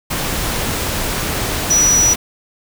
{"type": "tone in noise", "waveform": "sine", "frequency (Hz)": 5870, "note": "F#8", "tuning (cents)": -15, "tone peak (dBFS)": -10, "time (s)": [1.7, 2.14], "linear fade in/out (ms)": 10, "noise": "pink", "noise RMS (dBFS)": -20, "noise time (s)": [0.1, 2.16], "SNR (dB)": 7, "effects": []}